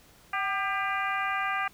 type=harmonic tone with a mistuned harmonic; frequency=399.2 Hz; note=G4; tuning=32 cents sharp; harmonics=2 / 3 / 4 / 5 / 6 / 7; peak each=-33 / -31 / -33 / -35 / -36 / -42 dBFS; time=0.33-1.68 s; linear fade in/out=5 ms; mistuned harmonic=2; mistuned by=-66 cents; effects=pink hiss -57 dBFS RMS until 1.73 s

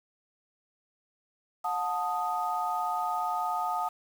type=chord; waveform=sine; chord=D# diminished; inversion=first; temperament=equal with one note detuned; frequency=723.1 / 880 / 1244.5 Hz; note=F#5 / A5 / D#6; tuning=-40 / 0 / 0 cents; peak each=-32 dBFS; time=1.64-3.89 s; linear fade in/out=10 ms; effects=8-bit

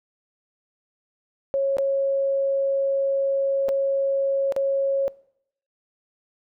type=tone with dropouts; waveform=sine; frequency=548 Hz; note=C#5; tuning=20 cents flat; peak=-19 dBFS; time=1.54-5.08 s; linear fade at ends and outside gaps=0 ms; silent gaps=1.769-1.784 / 3.685-3.69 / 4.523-4.564 s; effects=noise-tail reverb RT60 0.7 s tail -22 dB re dry

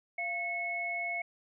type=tone pair together; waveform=sine; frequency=691 / 2194 Hz; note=F5 / C#7; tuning=-19 / -18 cents; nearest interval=octave + minor sixth; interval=2001 cents; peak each=-38 / -33 dBFS; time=0.18-1.22 s; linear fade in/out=5 ms; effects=none

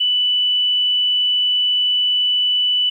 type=tone; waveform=sine; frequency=2977 Hz; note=F#7; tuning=10 cents sharp; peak=-14 dBFS; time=0-2.9 s; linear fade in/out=10 ms; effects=9-bit

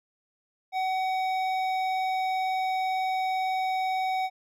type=tone with hard clipping; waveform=sine; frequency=753 Hz; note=F#5; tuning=30 cents sharp; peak=-27 dBFS; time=0.72-4.3 s; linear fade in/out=50 ms; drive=11 dB; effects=none

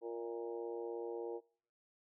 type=harmonic tone with a mistuned harmonic; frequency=116.54 Hz; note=A#2; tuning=in tune; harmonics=3 / 4 / 5 / 6 / 7 / 8; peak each=-44 / -42 / -52 / -58 / -53 / -58 dBFS; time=0.01-1.41 s; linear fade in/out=50 ms; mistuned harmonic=6; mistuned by=-67 cents; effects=noise-tail reverb RT60 0.6 s tail -26 dB re dry

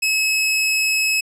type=tone; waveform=sawtooth; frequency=2576 Hz; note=E7; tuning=41 cents flat; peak=-13 dBFS; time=0.02-1.21 s; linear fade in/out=10 ms; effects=low-pass 12000 Hz 12 dB/octave

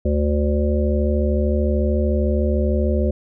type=harmonic tone with a mistuned harmonic; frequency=73.42 Hz; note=D2; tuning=in tune; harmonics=1 / 3 / 5 / 7 / 8; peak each=-18 / -23 / -25 / -26 / -27 dBFS; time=0.05-3.11 s; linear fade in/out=5 ms; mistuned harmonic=1; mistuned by=+18 cents; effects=none

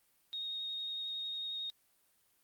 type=tone with vibrato; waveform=sine; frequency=3729 Hz; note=A#7; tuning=in tune; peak=-37 dBFS; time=0.33-1.7 s; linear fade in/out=0 ms; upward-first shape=square; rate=11 Hz; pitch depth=9 cents each way; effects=white hiss -72 dBFS RMS until 2.43 s + Opus 32 kbps

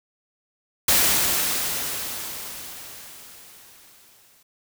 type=noise with exponential decay; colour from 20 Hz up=white; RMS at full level=-17 dBFS; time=0.88-4.43 s; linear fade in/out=5 ms; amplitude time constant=770 ms; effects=none

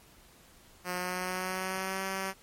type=tone with pitch glide; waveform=5% pulse; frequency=180 to 191.81 Hz; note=F#3 to G3; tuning=-47 to -37 cents; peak=-21 dBFS; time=0.84-2.34 s; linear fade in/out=50 ms; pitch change=+110 cents; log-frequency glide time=0.95-2.02 s; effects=pink hiss -58 dBFS RMS until 2.42 s + MP3 64 kbps

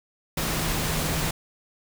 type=tone in noise; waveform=sine; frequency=158.3 Hz; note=D#3; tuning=30 cents sharp; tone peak=-31 dBFS; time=0.37-1.31 s; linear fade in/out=5 ms; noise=pink; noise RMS=-27 dBFS; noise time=0.37-1.31 s; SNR=-7 dB; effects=none

